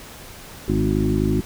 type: harmonic tone with a mistuned harmonic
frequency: 51.9 Hz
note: G#1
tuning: in tune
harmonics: 1 / 2 / 3 / 4 / 5 / 6 / 7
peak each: -25 / -25 / -25 / -25 / -25 / -25 / -25 dBFS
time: 0.68-1.41 s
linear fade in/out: 5 ms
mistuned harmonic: 4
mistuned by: +31 cents
effects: pink hiss -40 dBFS RMS until 1.45 s